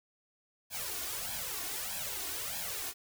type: noise with flanger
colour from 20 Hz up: white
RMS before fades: -38 dBFS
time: 0.7-2.94 s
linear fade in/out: 50 ms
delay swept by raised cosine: 1.2 to 2.8 ms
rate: 1.6 Hz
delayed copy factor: +0.95
effects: none